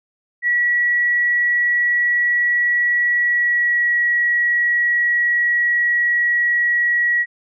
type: tone with pitch glide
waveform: sine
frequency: 1932 to 1918.7 Hz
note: B6 to A#6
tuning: -39 to +49 cents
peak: -14 dBFS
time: 0.42-7.26 s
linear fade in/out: 50 ms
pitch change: -12 cents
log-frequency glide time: 3.19-4 s
effects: none